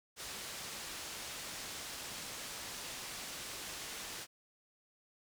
white low-pass noise, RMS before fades -45 dBFS, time 0.16-4.27 s, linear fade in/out 50 ms, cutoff 7600 Hz, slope 12 dB/octave, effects none

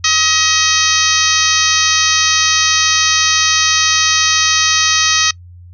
harmonic tone with a mistuned harmonic, 634 Hz, D#5, 32 cents sharp, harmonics 2 / 3 / 4 / 5 / 6 / 7 / 8 / 9 / 10, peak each -19 / -19 / -19 / -19 / -19 / -19 / -19 / -19 / -19 dBFS, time 0.04-5.31 s, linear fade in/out 5 ms, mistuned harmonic 10, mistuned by -24 cents, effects noise-tail reverb RT60 0.1 s tail -24 dB re dry + added 88 Hz sine -34 dBFS peak until 5.73 s

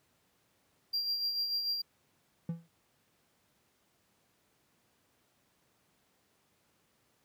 triangle tone with tremolo, 4753 Hz, D8, 20 cents sharp, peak -28 dBFS, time 0.93-1.82 s, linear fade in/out 10 ms, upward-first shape sine, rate 6.8 Hz, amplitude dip 45%
triangle tone with exponential decay, 167 Hz, E3, 23 cents sharp, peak -27 dBFS, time 2.49-2.68 s, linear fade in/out 2 ms, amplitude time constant 40 ms
effects pink hiss -72 dBFS RMS until 7.24 s + high-pass 100 Hz 12 dB/octave

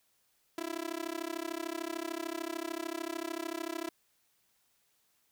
sawtooth tone with amplitude modulation, 332.6 Hz, E4, 16 cents sharp, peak -28 dBFS, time 0.58-3.89 s, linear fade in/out 2 ms, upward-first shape sine, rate 33.4 Hz, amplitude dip 100%, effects white hiss -73 dBFS RMS until 5.31 s

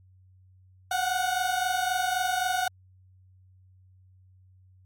30% pulse tone pair together, 724.2 / 748 Hz, F#5 / F#5, -37 / +19 cents, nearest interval minor second, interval 56 cents, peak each -25 dBFS, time 0.91-2.68 s, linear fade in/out 5 ms, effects added 93 Hz sine -54 dBFS peak until 4.85 s + MP3 64 kbps

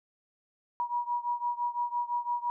sine beating tone pair, 960 / 965.9 Hz, B5 / B5, -49 / -39 cents, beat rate 5.9 Hz, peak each -31 / -33 dBFS, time 0.8-2.5 s, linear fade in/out 0 ms, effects none

